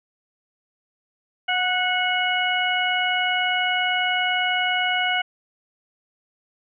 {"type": "harmonic tone with a mistuned harmonic", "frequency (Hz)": 730, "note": "F#5", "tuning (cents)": -24, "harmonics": [1, 2, 3, 4], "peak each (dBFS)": [-25, -25, -25, -25], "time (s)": [1.48, 5.22], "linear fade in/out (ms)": 10, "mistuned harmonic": 2, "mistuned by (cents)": 21, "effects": []}